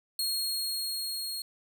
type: tone with level ramp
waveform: sawtooth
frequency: 4280 Hz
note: C8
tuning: 38 cents sharp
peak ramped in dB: -25 to -31 dBFS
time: 0.19-1.42 s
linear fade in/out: 2 ms
effects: 10-bit